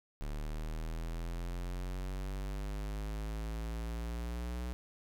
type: linear sweep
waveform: square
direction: up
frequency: 36.47 to 61.3 Hz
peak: -37 dBFS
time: 0.21-4.73 s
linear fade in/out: 0 ms
effects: none